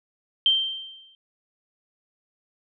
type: tone with exponential decay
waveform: sine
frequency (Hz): 3139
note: G7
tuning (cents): +2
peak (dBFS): -14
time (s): 0.46-1.15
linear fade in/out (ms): 1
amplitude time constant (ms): 150
effects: none